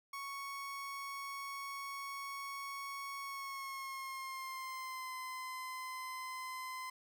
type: tone with pitch glide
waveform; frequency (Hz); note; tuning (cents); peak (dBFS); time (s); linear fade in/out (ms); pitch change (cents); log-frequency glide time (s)
30% pulse; 1108.7 to 1028.5; C#6 to C6; 0 to -30; -39; 0.13-6.9; 5; -130; 3.22-5.14
effects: none